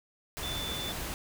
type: tone in noise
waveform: sine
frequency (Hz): 3508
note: A7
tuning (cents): -6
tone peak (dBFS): -36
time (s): 0.43-0.92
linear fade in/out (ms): 0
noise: pink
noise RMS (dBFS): -37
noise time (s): 0.37-1.14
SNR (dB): -2
effects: none